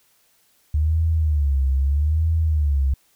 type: tone with vibrato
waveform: sine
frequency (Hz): 73.7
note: D2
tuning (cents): +7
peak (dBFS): -16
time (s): 0.74-2.94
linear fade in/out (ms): 5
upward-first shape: sine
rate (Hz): 0.79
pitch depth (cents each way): 170
effects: white hiss -61 dBFS RMS until 3.15 s